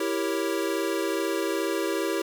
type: chord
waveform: square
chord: E diminished seventh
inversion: none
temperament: equal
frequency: 329.6 / 392 / 466.2 / 554.4 Hz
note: E4 / G4 / Bb4 / Db5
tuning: 0 / 0 / 0 / 0 cents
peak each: -30 / -30 / -34 / -34 dBFS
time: 0-2.22 s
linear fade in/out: 5 ms
effects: none